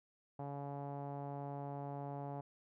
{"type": "tone with low-pass filter", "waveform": "sawtooth", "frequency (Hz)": 141.5, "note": "C#3", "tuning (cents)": 36, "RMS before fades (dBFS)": -44, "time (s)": [0.39, 2.41], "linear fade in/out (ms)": 5, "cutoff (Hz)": 790, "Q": 3.8, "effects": []}